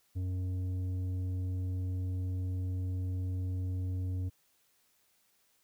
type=tone with tanh clipping; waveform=sine; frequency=92 Hz; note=F#2; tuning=9 cents flat; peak=-33 dBFS; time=0.15-4.3 s; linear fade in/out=20 ms; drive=8 dB; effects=white hiss -71 dBFS RMS until 5.63 s